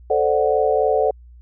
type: chord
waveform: sine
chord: D dominant seventh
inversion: second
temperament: equal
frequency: 440 / 523.3 / 587.3 / 740 Hz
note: A4 / C5 / D5 / F#5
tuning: 0 / 0 / 0 / 0 cents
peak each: -19 / -21 / -21 / -21 dBFS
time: 0.1-1.11 s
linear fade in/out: 5 ms
effects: added 60 Hz sine -41 dBFS peak until 1.41 s